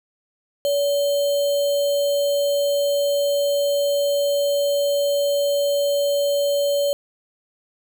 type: tone with sample-and-hold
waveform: sine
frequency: 570 Hz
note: C#5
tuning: 48 cents sharp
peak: -17 dBFS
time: 0.65-6.93 s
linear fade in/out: 0 ms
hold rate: 3675 Hz
effects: none